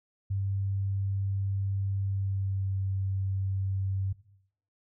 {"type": "tone with pitch glide", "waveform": "sine", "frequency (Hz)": [98, 96.43], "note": ["G2", "G2"], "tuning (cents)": [0, -28], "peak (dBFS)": -27, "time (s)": [0.3, 4.13], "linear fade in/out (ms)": 10, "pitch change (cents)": -28, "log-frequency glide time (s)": [2.03, 2.78], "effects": ["noise-tail reverb RT60 0.7 s tail -18 dB re dry"]}